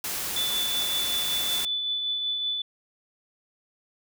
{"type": "noise", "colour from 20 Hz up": "white", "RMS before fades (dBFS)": -31, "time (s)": [0.04, 1.65], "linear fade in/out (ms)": 2}
{"type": "tone with tremolo", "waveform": "sine", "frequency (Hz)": 3485, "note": "A7", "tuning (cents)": -17, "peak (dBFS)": -24, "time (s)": [0.36, 2.62], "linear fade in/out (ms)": 5, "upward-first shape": "triangle", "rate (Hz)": 5.3, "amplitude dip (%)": 35}
{"effects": []}